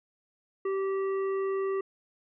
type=tone with hard clipping; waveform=triangle; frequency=387.8 Hz; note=G4; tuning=19 cents flat; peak=-29 dBFS; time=0.65-1.81 s; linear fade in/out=5 ms; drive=13 dB; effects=resampled to 8000 Hz